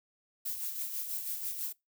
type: noise with tremolo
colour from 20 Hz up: violet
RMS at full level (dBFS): -35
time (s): 0.45-1.73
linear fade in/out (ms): 10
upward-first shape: sine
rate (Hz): 6.1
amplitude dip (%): 50
effects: noise-tail reverb RT60 0.2 s tail -23 dB re dry